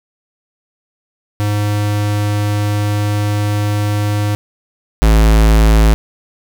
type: tone pair in turn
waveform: square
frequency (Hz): 103.83 / 54.26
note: G#2 / A1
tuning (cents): 0 / -23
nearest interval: major seventh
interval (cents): 1123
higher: first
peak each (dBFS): -14 / -7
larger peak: second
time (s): 1.4-4.35 / 5.02-5.94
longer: first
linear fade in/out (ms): 0
effects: none